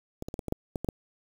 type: clicks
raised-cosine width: 2 ms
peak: -22 / -23 / -22 / -20 / -20 / -13 / -17 / -19 / -14 dBFS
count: 9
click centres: 0.224 / 0.285 / 0.341 / 0.392 / 0.483 / 0.524 / 0.758 / 0.846 / 0.888 s
effects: 7-bit